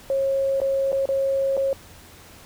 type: tone with dropouts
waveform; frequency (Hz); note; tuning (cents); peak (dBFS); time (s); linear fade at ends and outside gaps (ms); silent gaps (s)
sine; 543; C#5; -36; -19; 0.1-1.73; 1; 0.602-0.616 / 0.919-0.928 / 1.056-1.089 / 1.568-1.575
effects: added 87 Hz sine -52 dBFS peak until 2.45 s + pink hiss -47 dBFS RMS until 2.45 s